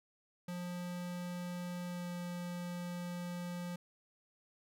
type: tone with pitch glide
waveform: square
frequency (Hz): 177.1 to 175.98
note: F3 to F3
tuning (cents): +24 to +13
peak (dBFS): -40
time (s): 0.48-3.76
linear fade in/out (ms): 5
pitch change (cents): -11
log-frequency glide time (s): 1.87-2.09
effects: none